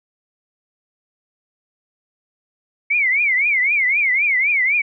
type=tone with vibrato; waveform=sine; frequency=2199 Hz; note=C#7; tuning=14 cents flat; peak=-14 dBFS; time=2.9-4.82 s; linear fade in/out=10 ms; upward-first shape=triangle; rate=3.9 Hz; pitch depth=210 cents each way; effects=none